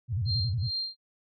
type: tone with vibrato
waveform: sine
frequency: 105.6 Hz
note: G#2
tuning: 29 cents sharp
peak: -26 dBFS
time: 0.08-0.71 s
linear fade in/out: 50 ms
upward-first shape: square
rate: 11 Hz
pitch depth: 240 cents each way
type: tone with tremolo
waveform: sine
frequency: 4186 Hz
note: C8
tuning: in tune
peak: -28 dBFS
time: 0.25-0.97 s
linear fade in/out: 50 ms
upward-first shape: sine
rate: 2.4 Hz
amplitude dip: 100%
effects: none